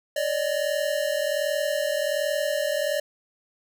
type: tone pair together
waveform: square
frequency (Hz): 571 / 612.3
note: D5 / D#5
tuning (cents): -49 / -28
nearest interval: minor second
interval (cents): 121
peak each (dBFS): -27 / -27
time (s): 0.16-3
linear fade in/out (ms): 5
effects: none